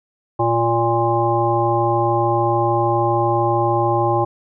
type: harmonic tone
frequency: 116.54 Hz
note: A#2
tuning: in tune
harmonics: 1 / 3 / 5 / 7 / 9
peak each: -22 / -20 / -23 / -19 / -23 dBFS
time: 0.39-4.25 s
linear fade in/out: 10 ms
effects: none